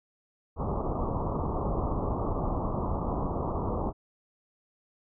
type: low-pass noise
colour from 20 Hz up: pink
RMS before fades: -30 dBFS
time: 0.56-3.93 s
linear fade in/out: 50 ms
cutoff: 1200 Hz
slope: 96 dB/octave
effects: none